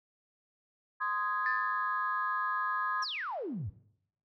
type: chord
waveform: sine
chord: Ab major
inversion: first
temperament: just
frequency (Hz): 1038.3 / 1245.9 / 1661.2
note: C6 / Eb6 / Ab6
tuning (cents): -14 / +2 / 0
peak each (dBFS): -34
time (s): 1-3.05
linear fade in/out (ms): 20
type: tone with exponential decay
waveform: sine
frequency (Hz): 1769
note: A6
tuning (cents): +9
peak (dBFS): -28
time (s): 1.46-2.25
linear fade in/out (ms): 1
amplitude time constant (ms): 170
type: exponential sweep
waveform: sine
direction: down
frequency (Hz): 5930 to 83.8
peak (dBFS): -34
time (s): 3.02-3.7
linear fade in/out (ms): 10
effects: noise-tail reverb RT60 0.7 s tail -17 dB re dry + tanh soft clip ceiling -20 dBFS